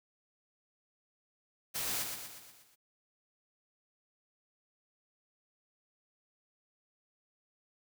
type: noise with echo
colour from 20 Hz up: white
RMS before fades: -36 dBFS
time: 1.74-2.04 s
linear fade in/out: 20 ms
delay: 120 ms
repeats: 6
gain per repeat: -5 dB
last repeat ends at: 2.76 s
effects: none